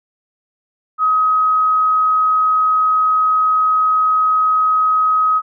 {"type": "tone", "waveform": "sine", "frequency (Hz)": 1266, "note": "D#6", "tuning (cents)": 30, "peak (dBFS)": -11, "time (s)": [0.98, 5.42], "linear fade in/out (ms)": 50, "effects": []}